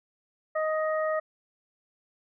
harmonic tone, 625 Hz, D#5, 8 cents sharp, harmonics 1 / 2 / 3, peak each -26 / -32 / -36 dBFS, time 0.55-1.2 s, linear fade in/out 10 ms, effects none

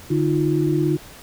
sine tone cluster, 147.8 / 313.6 / 351.6 Hz, D3 / D#4 / F4, +11 / +14 / +12 cents, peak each -21 dBFS, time 0.1-0.97 s, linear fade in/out 10 ms, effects pink hiss -42 dBFS RMS until 1.22 s

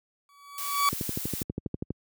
40% pulse tone with exponential growth, 1139 Hz, C#6, 47 cents sharp, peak -18 dBFS, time 0.29-0.89 s, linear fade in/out 1 ms, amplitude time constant 130 ms
blue noise, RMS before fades -35 dBFS, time 0.58-1.43 s, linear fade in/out 2 ms
click train, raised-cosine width 3 ms, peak -17 dBFS, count 13, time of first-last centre 0.93-1.906 s, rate 12.3 Hz
effects high-pass 80 Hz 12 dB/octave

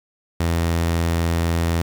sawtooth tone, 83.8 Hz, E2, 29 cents sharp, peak -14 dBFS, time 0.4-1.82 s, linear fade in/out 5 ms, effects 7-bit

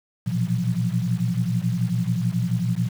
sine tone cluster, 116.4 / 123.4 / 169.1 / 180.5 Hz, A#2 / B2 / E3 / F#3, -2 / -1 / +44 / -43 cents, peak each -26 dBFS, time 0.26-2.89 s, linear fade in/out 20 ms, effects 7-bit

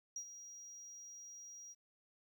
triangle tone with ADSR envelope, 5730 Hz, F8, 44 cents sharp, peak -37 dBFS, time 0.16-1.75 s, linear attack 3 ms, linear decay 77 ms, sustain -12 dB, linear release 34 ms, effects tanh soft clip ceiling -37 dBFS + 13-bit

